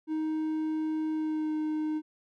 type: tone with pitch glide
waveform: triangle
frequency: 312.9 to 308.6 Hz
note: D#4 to D#4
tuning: +10 to -14 cents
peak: -26 dBFS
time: 0.07-2.02 s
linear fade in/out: 50 ms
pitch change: -24 cents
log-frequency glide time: 1.12-1.54 s
effects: none